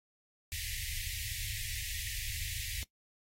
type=band-stop noise; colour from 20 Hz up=pink; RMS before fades=-39 dBFS; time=0.52-2.83 s; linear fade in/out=0 ms; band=110 to 1800 Hz; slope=96 dB/octave; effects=noise-tail reverb RT60 0.1 s tail -19 dB re dry + AAC 48 kbps